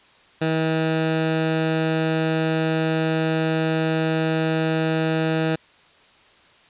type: tone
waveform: 15% pulse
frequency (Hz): 160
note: D#3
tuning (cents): +49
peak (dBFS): -13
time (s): 0.41-5.56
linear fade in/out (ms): 10
effects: white hiss -53 dBFS RMS until 6.69 s + resampled to 8000 Hz